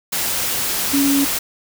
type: tone in noise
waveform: sine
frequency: 278.9 Hz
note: C#4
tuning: 11 cents sharp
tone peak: -14 dBFS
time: 0.93-1.25 s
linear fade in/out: 10 ms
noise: white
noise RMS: -21 dBFS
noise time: 0.12-1.39 s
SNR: +4 dB
effects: none